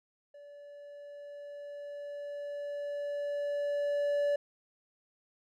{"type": "tone with level ramp", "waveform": "triangle", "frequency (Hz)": 577, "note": "D5", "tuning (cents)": -31, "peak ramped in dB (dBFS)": [-47, -24], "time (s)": [0.34, 4.36], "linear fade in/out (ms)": 5, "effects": []}